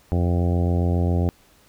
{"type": "harmonic tone", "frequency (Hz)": 87.31, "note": "F2", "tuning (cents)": 0, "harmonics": [1, 2, 3, 4, 5, 6, 7, 8, 9], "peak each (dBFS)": [-19, -25, -29, -31, -33, -35, -36, -37, -38], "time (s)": [0.12, 1.29], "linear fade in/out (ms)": 0, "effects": ["pink hiss -56 dBFS RMS until 1.68 s"]}